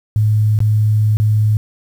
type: tone with dropouts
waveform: sine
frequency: 107.1 Hz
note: A2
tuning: 46 cents flat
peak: -10 dBFS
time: 0.16-1.57 s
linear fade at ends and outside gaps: 0 ms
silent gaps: 0.589-0.604 / 1.17-1.2 s
effects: 7-bit